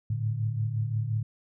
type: tone cluster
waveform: sine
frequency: 105.3 / 111 / 146.6 Hz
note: G#2 / A2 / D3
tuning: +24 / +16 / -3 cents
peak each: -35 / -27 / -35 dBFS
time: 0.1-1.23 s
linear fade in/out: 5 ms
effects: none